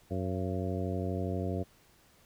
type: harmonic tone with a mistuned harmonic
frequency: 92.4 Hz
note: F#2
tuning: 2 cents flat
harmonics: 1 / 2 / 3 / 4 / 5 / 6 / 7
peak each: -34 / -37 / -39 / -40 / -41 / -42 / -42 dBFS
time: 0.1-1.64 s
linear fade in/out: 20 ms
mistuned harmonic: 7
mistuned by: +79 cents
effects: pink hiss -63 dBFS RMS until 2.25 s